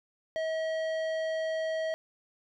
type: tone with tanh clipping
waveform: triangle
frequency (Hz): 640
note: D#5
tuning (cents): +49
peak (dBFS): -31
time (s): 0.36-1.94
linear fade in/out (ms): 0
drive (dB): 17
effects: none